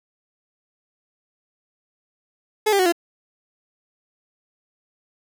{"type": "tone with pitch steps", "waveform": "30% pulse", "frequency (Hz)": [428.7, 397.7, 368.9, 342.2], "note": ["A4", "G4", "F#4", "F4"], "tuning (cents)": [-45, 25, -5, -35], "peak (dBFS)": -13, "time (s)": [2.66, 2.924], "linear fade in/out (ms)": 10, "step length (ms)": 66, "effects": []}